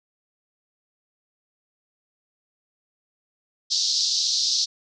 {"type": "band-pass noise", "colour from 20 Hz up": "pink", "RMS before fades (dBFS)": -23, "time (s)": [3.7, 4.66], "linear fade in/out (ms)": 20, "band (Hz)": [4000, 5900], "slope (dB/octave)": 48, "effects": []}